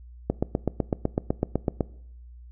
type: click train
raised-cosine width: 2 ms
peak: -9 dBFS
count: 13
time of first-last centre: 0.3-1.808 s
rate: 7.96 Hz
effects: noise-tail reverb RT60 0.7 s tail -21 dB re dry + added 60 Hz sine -43 dBFS peak until 2.51 s